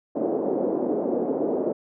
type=band-pass noise; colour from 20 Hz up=pink; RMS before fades=-25 dBFS; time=0.15-1.73 s; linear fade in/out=10 ms; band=280 to 560 Hz; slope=24 dB/octave; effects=none